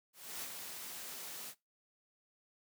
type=noise with ADSR envelope; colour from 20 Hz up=white; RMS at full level=-42 dBFS; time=0.13-1.55 s; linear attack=290 ms; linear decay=49 ms; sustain=-4 dB; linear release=67 ms; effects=noise-tail reverb RT60 0.2 s tail -20 dB re dry + high-pass 150 Hz 12 dB/octave